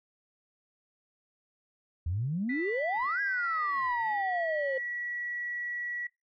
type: exponential two-way sweep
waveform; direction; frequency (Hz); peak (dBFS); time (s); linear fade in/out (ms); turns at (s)
sine; up then down; 77.78 to 1661.2 to 517; -28; 2.06-4.78; 5; 3.21
type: tone with pitch glide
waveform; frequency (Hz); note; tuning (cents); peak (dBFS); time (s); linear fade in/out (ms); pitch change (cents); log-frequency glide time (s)
sine; 1975.5 to 1934.8; B6 to B6; 0 to -36; -33; 2.49-6.07; 5; -36; 2.81-4.09
effects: noise-tail reverb RT60 0.2 s tail -21 dB re dry + tanh soft clip ceiling -21 dBFS